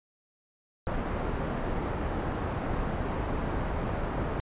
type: low-pass noise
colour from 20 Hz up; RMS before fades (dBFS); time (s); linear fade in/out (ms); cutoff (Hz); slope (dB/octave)
pink; -31; 0.87-4.4; 0; 1200; 12
effects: resampled to 8000 Hz